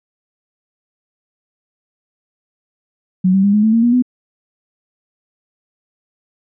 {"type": "tone with pitch steps", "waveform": "sine", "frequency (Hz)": [185, 193.08, 201.5, 210.3, 219.5, 229.1, 239.1, 249.5], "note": ["F#3", "G3", "G3", "G#3", "A3", "A#3", "A#3", "B3"], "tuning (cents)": [0, -26, 48, 22, -4, -30, 44, 18], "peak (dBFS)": -9, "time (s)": [3.24, 4.024], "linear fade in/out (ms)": 10, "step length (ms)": 98, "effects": []}